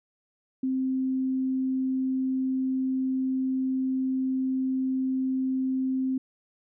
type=tone; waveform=sine; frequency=261.6 Hz; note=C4; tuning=in tune; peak=-24 dBFS; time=0.63-6.18 s; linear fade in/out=5 ms; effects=none